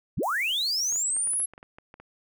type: linear sweep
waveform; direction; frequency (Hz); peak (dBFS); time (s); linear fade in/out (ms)
sine; up; 47.02 to 11175; -24; 0.17-1.46; 10
type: high-pass noise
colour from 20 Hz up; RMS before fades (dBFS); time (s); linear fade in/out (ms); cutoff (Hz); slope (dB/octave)
pink; -44; 0.23-1.03; 0; 6300; 48
type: clicks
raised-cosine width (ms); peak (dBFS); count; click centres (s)
0.5; -31; 12; 0.924 / 0.959 / 1.166 / 1.273 / 1.335 / 1.4 / 1.536 / 1.579 / 1.629 / 1.785 / 1.941 / 2
effects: none